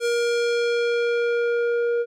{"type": "tone with low-pass filter sweep", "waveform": "square", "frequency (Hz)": 473.2, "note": "A#4", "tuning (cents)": 26, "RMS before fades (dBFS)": -22, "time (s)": [0, 2.06], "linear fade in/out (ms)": 50, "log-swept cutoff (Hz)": [9300, 950], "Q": 0.89, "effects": []}